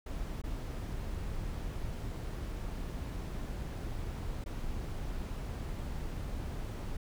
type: noise with dropouts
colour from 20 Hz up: brown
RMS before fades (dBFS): -38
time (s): 0.06-6.97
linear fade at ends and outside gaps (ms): 5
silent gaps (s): 0.418-0.437 / 4.441-4.46
effects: none